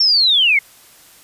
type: linear sweep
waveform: sine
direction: down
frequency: 5500 to 2093 Hz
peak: -10 dBFS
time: 0-0.59 s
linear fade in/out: 5 ms
effects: white hiss -46 dBFS RMS until 1.23 s + resampled to 32000 Hz